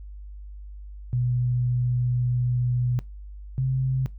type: tone pair in turn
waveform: sine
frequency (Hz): 123.47 / 131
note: B2 / C3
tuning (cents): 0 / +2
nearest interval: minor second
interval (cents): 102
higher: second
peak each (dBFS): -21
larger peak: neither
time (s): 1.13-2.99 / 3.58-4.06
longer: first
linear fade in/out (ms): 0
effects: noise-tail reverb RT60 0.2 s tail -20 dB re dry + added 50 Hz sine -37 dBFS peak until 4.18 s